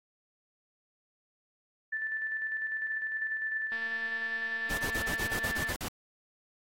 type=tone with tremolo; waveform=sine; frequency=1760 Hz; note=A6; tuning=in tune; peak=-30 dBFS; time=1.92-5.73 s; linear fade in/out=10 ms; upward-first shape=square; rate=10 Hz; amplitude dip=35%
type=click train; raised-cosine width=0.3 ms; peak=-30 dBFS; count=450; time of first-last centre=3.72-5.689 s; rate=228 Hz
type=noise bursts; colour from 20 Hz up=pink; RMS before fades=-36 dBFS; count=10; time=4.7-5.884 s; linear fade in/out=2 ms; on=77 ms; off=46 ms
effects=AAC 48 kbps